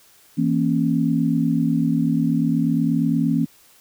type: chord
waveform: sine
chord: A# diminished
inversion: second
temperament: equal with one note detuned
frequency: 164.81 / 233.1 / 273.5 Hz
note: E3 / A#3 / C#4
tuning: 0 / 0 / -23 cents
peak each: -21 dBFS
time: 0.37-3.46 s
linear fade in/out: 20 ms
effects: white hiss -53 dBFS RMS until 3.8 s